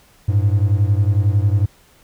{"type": "beating tone pair", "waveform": "triangle", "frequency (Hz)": [98, 109], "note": ["G2", "A2"], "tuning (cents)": [0, -16], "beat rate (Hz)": 11, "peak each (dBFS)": [-12, -15], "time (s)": [0.28, 1.66], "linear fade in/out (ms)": 10, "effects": ["tanh soft clip ceiling -4 dBFS", "pink hiss -52 dBFS RMS until 2.03 s"]}